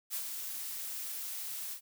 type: noise with ADSR envelope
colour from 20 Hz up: blue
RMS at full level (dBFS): -35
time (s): 0.1-1.81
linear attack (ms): 44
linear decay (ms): 79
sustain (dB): -5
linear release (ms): 86
effects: none